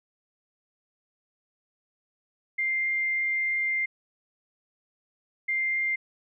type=tone bursts at uneven times; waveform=sine; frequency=2101 Hz; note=C7; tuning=7 cents sharp; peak=-24 dBFS; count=2; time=2.58-3.86 / 5.48-5.96 s; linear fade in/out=10 ms; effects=none